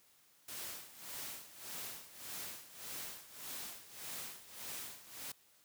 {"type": "noise with tremolo", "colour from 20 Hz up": "white", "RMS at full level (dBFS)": -44, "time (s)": [0.48, 5.32], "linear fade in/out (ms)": 5, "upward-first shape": "sine", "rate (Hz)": 1.7, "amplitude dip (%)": 80, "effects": ["white hiss -68 dBFS RMS until 5.64 s", "high-pass 60 Hz 12 dB/octave"]}